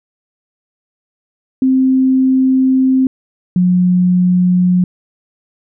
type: tone pair in turn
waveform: sine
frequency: 261.6 / 180.34 Hz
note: C4 / F#3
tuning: 0 / -44 cents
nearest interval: tritone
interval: 644 cents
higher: first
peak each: -8 dBFS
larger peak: neither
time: 1.62-3.07 / 3.56-4.84 s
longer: first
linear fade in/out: 2 ms
effects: none